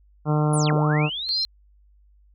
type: harmonic tone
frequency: 151.1 Hz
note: D3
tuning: 50 cents sharp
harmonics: 1 / 2 / 3 / 4 / 5 / 6 / 7 / 8 / 9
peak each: -19 / -27 / -29 / -31 / -31 / -35 / -34 / -38 / -36 dBFS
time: 0.25-1.1 s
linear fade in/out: 50 ms
type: linear two-way sweep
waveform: sine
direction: down then up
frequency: 10670 to 200 to 5400 Hz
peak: -27 dBFS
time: 0.53-1.44 s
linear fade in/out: 5 ms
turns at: 0.73 s
type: tone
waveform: sine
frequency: 4156 Hz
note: C8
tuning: 12 cents flat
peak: -22 dBFS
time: 1.29-1.45 s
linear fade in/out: 0 ms
effects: added 50 Hz sine -53 dBFS peak until 2.34 s